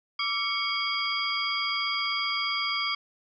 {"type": "tone cluster", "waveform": "sine", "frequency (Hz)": [1161, 1344, 2228, 3256, 4827], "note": ["D6", "E6", "C#7", "G#7", "D8"], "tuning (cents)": [-20, 33, 8, -35, 47], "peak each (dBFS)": [-32, -39, -31, -32, -32], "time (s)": [0.19, 2.95], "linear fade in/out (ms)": 5, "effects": []}